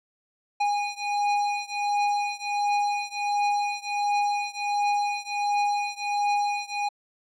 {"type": "beating tone pair", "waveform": "square", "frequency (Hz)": [820, 821.4], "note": ["G#5", "G#5"], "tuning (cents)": [-22, -19], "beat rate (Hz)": 1.4, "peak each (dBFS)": [-27, -28], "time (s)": [0.6, 6.89], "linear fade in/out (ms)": 10, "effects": ["low-pass 5000 Hz 12 dB/octave"]}